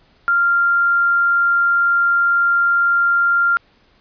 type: tone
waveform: sine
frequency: 1391 Hz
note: F6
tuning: 7 cents flat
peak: -12 dBFS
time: 0.28-3.57 s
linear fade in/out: 0 ms
effects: pink hiss -55 dBFS RMS until 4 s + resampled to 11025 Hz